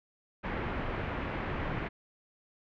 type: low-pass noise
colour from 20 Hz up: pink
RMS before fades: -35 dBFS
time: 0.43-1.89 s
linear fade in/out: 20 ms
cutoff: 2400 Hz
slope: 24 dB/octave
effects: none